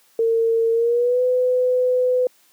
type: tone with pitch glide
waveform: sine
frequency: 455.8 to 502.8 Hz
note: A#4 to B4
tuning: -39 to +31 cents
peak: -15 dBFS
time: 0.19-2.27 s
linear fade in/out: 2 ms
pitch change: +170 cents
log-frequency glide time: 0.72-1.22 s
effects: white hiss -57 dBFS RMS until 2.52 s + high-pass 200 Hz 12 dB/octave